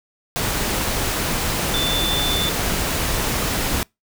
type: tone in noise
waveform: sine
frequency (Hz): 3526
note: A7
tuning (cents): +3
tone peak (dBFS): -21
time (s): 1.74-2.49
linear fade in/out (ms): 0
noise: pink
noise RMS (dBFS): -22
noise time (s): 0.36-3.83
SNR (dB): -2
effects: noise-tail reverb RT60 0.2 s tail -26 dB re dry